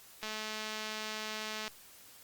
click train, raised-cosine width 0.2 ms, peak -22 dBFS, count 314, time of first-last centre 0.23-1.679 s, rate 216 Hz, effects white hiss -56 dBFS RMS until 2.23 s + Opus 48 kbps

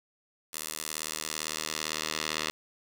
10% pulse tone with band-pass filter sweep, 77.78 Hz, D#2, in tune, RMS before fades -35 dBFS, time 0.53-2.51 s, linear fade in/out 5 ms, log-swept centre 11000 to 3800 Hz, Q 0.77, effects none

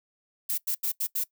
violet noise bursts at uneven times, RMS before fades -28 dBFS, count 5, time 0.49-0.58 / 0.67-0.75 / 0.83-0.92 / 1-1.07 / 1.15-1.24 s, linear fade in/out 10 ms, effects noise-tail reverb RT60 0.1 s tail -20 dB re dry

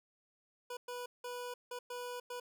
25% pulse tone bursts at uneven times, 490.8 Hz, B4, 11 cents flat, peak -37 dBFS, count 6, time 0.7-0.77 / 0.88-1.06 / 1.24-1.54 / 1.71-1.79 / 1.9-2.2 / 2.3-2.4 s, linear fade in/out 5 ms, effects none

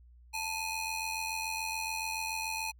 sawtooth ring-modulated tone, 1685 Hz, G#6, 25 cents sharp, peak -27 dBFS, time 0.33-2.72 s, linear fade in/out 20 ms, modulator 799 Hz, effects added 60 Hz sine -54 dBFS peak until 2.79 s

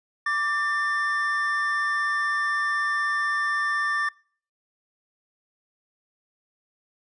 triangle tone pair together, 1170.9 / 1792 Hz, D6 / A6, -6 / +31 cents, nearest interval perfect fifth, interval 737 cents, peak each -25 / -22 dBFS, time 0.26-4.09 s, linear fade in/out 5 ms, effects noise-tail reverb RT60 0.5 s tail -26 dB re dry + resampled to 22050 Hz

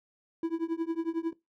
triangle tone with tremolo, 329.6 Hz, E4, in tune, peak -23 dBFS, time 0.43-1.33 s, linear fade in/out 2 ms, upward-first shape triangle, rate 11 Hz, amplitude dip 100%, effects noise-tail reverb RT60 0.2 s tail -19 dB re dry

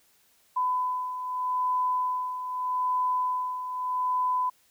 sine beating tone pair, 1004 / 1004.81 Hz, B5 / B5, +28 / +30 cents, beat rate 0.81 Hz, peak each -33 / -26 dBFS, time 0.56-4.5 s, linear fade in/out 10 ms, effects white hiss -64 dBFS RMS until 4.7 s

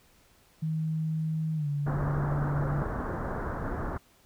sine tone with pitch glide, 158.2 to 144.23 Hz, D#3 to D3, +29 to -31 cents, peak -27 dBFS, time 0.62-2.83 s, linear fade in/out 10 ms, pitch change -160 cents, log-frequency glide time 1.55-1.68 s
pink low-pass noise, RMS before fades -33 dBFS, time 1.86-3.98 s, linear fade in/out 10 ms, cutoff 1600 Hz, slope 48 dB/octave
effects pink hiss -62 dBFS RMS until 4.25 s

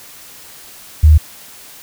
sine tone, 77 Hz, D#2, 17 cents flat, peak -3 dBFS, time 1.03-1.18 s, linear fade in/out 10 ms, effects white hiss -38 dBFS RMS until 1.82 s

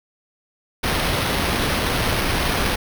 pink noise with sample-and-hold, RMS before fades -21 dBFS, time 0.83-2.76 s, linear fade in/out 10 ms, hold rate 7350 Hz, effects none

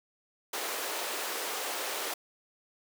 pink high-pass noise, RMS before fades -35 dBFS, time 0.53-2.14 s, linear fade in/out 5 ms, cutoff 390 Hz, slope 24 dB/octave, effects none

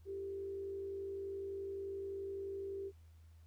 sine tone with frequency modulation, 392 Hz, G4, in tune, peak -40 dBFS, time 0.05-2.92 s, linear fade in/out 50 ms, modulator 51.7 Hz, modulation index 0.34, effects added 81 Hz sine -57 dBFS peak until 3.46 s + pink hiss -75 dBFS RMS until 3.46 s

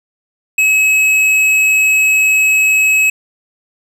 triangle tone with tanh clipping, 2567 Hz, E7, 47 cents flat, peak -10 dBFS, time 0.58-3.1 s, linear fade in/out 5 ms, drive 15 dB, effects none

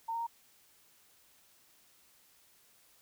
sine tone with pitch steps, 911 / 924 / 930 Hz, A#5 / A#5 / A#5, -40 / -16 / -4 cents, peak -33 dBFS, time 0.08-0.269 s, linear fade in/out 10 ms, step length 63 ms, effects white hiss -65 dBFS RMS until 3.01 s

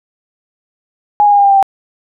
sine tone with pitch steps, 830.6 / 822 / 813.5 / 805.1 / 796.8 / 788.5 / 780.4 Hz, G#5 / G#5 / G#5 / G5 / G5 / G5 / G5, 0 / -18 / -36 / +46 / +28 / +10 / -8 cents, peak -5 dBFS, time 1.2-1.627 s, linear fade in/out 0 ms, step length 61 ms, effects none

